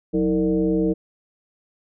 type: tone with frequency modulation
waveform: sine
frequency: 320 Hz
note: D#4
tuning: 49 cents sharp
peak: -17 dBFS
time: 0.13-0.94 s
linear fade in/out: 20 ms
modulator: 137 Hz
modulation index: 1.2
effects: none